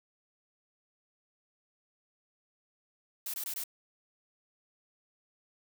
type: noise bursts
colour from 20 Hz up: blue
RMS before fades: -37 dBFS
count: 4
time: 3.26-3.638 s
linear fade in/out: 2 ms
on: 78 ms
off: 22 ms
effects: none